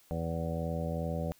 harmonic tone, 82.6 Hz, E2, 4 cents sharp, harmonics 1 / 2 / 3 / 4 / 5 / 6 / 7 / 9, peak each -37 / -35 / -42 / -48 / -48 / -40 / -39 / -44 dBFS, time 0.11-1.32 s, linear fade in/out 0 ms, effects white hiss -63 dBFS RMS until 1.39 s

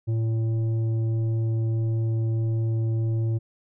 triangle tone with tanh clipping, 112.7 Hz, A2, 42 cents sharp, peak -23 dBFS, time 0.07-3.39 s, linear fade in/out 20 ms, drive 12 dB, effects none

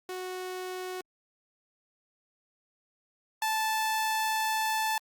sawtooth tone pair in turn, 368.4 / 876.2 Hz, F#4 / A5, -7 / -7 cents, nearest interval octave + minor third, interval 1500 cents, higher second, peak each -31 / -23 dBFS, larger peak second, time 0.09-1.01 / 3.42-4.98 s, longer second, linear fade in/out 2 ms, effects Opus 48 kbps

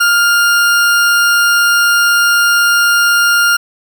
40% pulse tone, 1406 Hz, F6, 11 cents sharp, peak -7 dBFS, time 0-3.57 s, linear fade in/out 10 ms, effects none

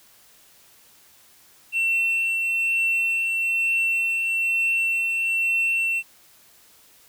triangle tone with tremolo, 2701 Hz, E7, 42 cents sharp, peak -16 dBFS, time 1.72-6.03 s, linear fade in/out 50 ms, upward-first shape triangle, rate 1.1 Hz, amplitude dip 35%, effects tanh soft clip ceiling -14 dBFS + white hiss -54 dBFS RMS until 7.08 s

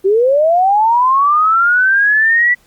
sine linear sweep, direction up, 370 to 1973 Hz, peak -8 dBFS, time 0.04-2.55 s, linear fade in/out 20 ms, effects pink hiss -52 dBFS RMS until 2.66 s + Opus 24 kbps

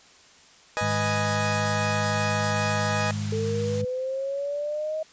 20% pulse chord, G# minor, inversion first, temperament equal, 493.9 / 622.3 / 830.6 Hz, B4 / D#5 / G#5, 0 / 0 / 0 cents, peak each -27 / -23 / -24 dBFS, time 0.77-3.11 s, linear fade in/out 0 ms
harmonic tone, 51.91 Hz, G#1, in tune, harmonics 2 / 3 / 4, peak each -28 / -35 / -32 dBFS, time 0.81-3.85 s, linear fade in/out 5 ms
white noise, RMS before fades -38 dBFS, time 0.9-3.82 s, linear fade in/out 10 ms
sine linear sweep, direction up, 440 to 633 Hz, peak -26 dBFS, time 3.32-5.03 s, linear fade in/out 5 ms
effects white hiss -53 dBFS RMS until 5.12 s + resampled to 16000 Hz

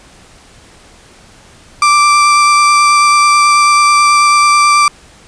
35% pulse tone with vibrato, 1174.7 Hz, D6, in tune, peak -4 dBFS, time 1.82-4.88 s, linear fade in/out 2 ms, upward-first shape sine, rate 9.2 Hz, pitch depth 9 cents each way, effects pink hiss -41 dBFS RMS until 5.27 s + resampled to 22050 Hz

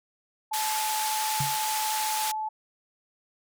sine tone, 866 Hz, A5, 28 cents flat, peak -28 dBFS, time 0.51-2.49 s, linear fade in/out 10 ms
white band-pass noise, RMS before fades -31 dBFS, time 0.53-2.32 s, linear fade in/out 10 ms, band 890 to 12000 Hz, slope 12 dB/octave
sine tone with exponential decay, 140 Hz, C#3, 18 cents sharp, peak -24 dBFS, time 1.4-1.6 s, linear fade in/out 5 ms, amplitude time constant 42 ms
effects none

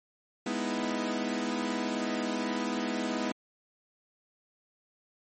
sawtooth chord, E major seventh, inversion first, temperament equal, 207.7 / 246.9 / 311.1 / 329.6 Hz, G#3 / B3 / D#4 / E4, 0 / 0 / 0 / 0 cents, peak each -32 / -29 / -33 / -33 dBFS, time 0.46-3.32 s, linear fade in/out 5 ms, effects MP3 32 kbps

